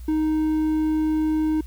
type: tone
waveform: triangle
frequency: 311.1 Hz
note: D#4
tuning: in tune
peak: -17 dBFS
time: 0.08-1.61 s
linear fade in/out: 5 ms
effects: added 60 Hz sine -34 dBFS peak until 1.66 s + white hiss -55 dBFS RMS until 1.66 s